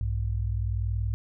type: tone pair together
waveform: sine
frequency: 61.2 / 102.04 Hz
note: B1 / G#2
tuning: -15 / -30 cents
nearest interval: major sixth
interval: 885 cents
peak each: -28 dBFS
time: 0.01-1.14 s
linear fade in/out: 0 ms
effects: none